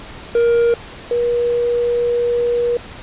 triangle / sine tone pair in turn, 470 / 479.3 Hz, A#4 / A#4, +14 / +48 cents, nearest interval unison, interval 34 cents, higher second, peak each -9 / -14 dBFS, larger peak first, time 0.35-0.74 / 1.11-2.77 s, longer second, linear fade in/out 2 ms, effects pink hiss -35 dBFS RMS until 3.02 s + resampled to 8000 Hz

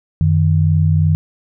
sine tone pair together, 92.22 / 155.1 Hz, F#2 / D#3, -5 / -5 cents, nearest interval major sixth, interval 900 cents, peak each -13 dBFS, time 0.21-1.15 s, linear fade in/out 0 ms, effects none

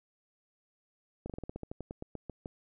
slowing click train, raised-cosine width 2 ms, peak -26 dBFS, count 15, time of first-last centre 1.26-2.459 s, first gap 37 ms, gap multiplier 1.12, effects none

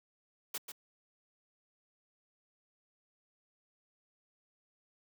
white noise with echo, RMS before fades -38 dBFS, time 0.54-0.58 s, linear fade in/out 5 ms, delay 140 ms, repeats 1, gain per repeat -7 dB, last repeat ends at 0.72 s, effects high-pass 200 Hz 12 dB/octave

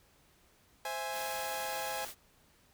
sawtooth chord, C augmented, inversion none, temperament equal, 523.3 / 659.3 / 830.6 Hz, C5 / E5 / G#5, 0 / 0 / 0 cents, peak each -38 / -39 / -34 dBFS, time 0.85-2.05 s, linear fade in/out 2 ms
white noise, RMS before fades -45 dBFS, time 1.11-2.15 s, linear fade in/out 50 ms
effects pink hiss -66 dBFS RMS until 2.73 s

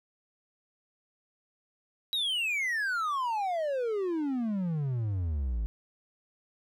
triangle exponential sweep, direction down, 3894 to 51.7 Hz, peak -26 dBFS, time 2.13-5.66 s, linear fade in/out 0 ms, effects none

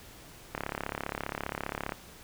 click train, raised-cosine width 0.5 ms, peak -17 dBFS, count 49, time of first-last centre 0.55-1.921 s, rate 35 Hz, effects pink hiss -51 dBFS RMS until 2.23 s

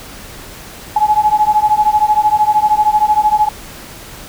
sine beating tone pair, 842 / 855 Hz, G#5 / A5, +24 / -50 cents, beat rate 13 Hz, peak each -12 dBFS, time 0.96-3.49 s, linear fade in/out 5 ms, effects pink hiss -33 dBFS RMS until 4.28 s

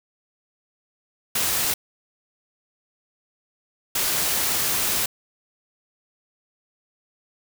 white noise bursts at uneven times, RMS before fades -23 dBFS, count 2, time 1.35-1.74 / 3.95-5.06 s, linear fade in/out 5 ms, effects none

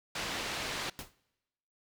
white low-pass noise, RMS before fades -37 dBFS, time 0.15-0.9 s, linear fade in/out 5 ms, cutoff 3800 Hz, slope 12 dB/octave
pink noise with exponential decay, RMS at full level -37 dBFS, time 0.99-1.15 s, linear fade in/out 0 ms, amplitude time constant 33 ms
effects noise-tail reverb RT60 1.0 s tail -24 dB re dry

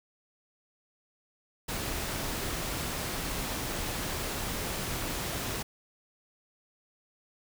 pink noise, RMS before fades -34 dBFS, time 1.68-5.63 s, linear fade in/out 10 ms, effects none

